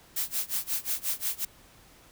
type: noise with tremolo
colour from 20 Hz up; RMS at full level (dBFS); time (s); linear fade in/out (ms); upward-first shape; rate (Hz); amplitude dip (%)
blue; -28; 0.16-1.45; 5; sine; 5.6; 95
effects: pink hiss -56 dBFS RMS until 2.11 s